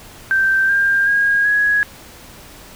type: tone with pitch steps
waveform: sine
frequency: 1564 / 1597.8 / 1632.3 / 1667.6 Hz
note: G6 / G6 / G#6 / G#6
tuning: -4 / +33 / -30 / +7 cents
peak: -12 dBFS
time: 0.31-1.83 s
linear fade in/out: 0 ms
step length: 380 ms
effects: pink hiss -40 dBFS RMS until 2.75 s